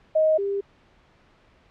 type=tone pair in turn; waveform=sine; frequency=627 / 398.4 Hz; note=D#5 / G4; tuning=+13 / +28 cents; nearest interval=minor sixth; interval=785 cents; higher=first; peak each=-16 / -23 dBFS; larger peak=first; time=0.15-0.38 / 0.38-0.61 s; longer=neither; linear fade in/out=10 ms; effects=pink hiss -58 dBFS RMS until 1.7 s + low-pass 3000 Hz 12 dB/octave